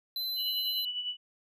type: tone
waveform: square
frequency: 4046 Hz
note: B7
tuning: 41 cents sharp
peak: -32 dBFS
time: 0.16-0.85 s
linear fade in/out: 2 ms
type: tone with tremolo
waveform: sine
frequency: 2960 Hz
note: F#7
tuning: in tune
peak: -30 dBFS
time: 0.36-1.17 s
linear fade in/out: 50 ms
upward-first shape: sine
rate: 10 Hz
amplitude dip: 55%
effects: none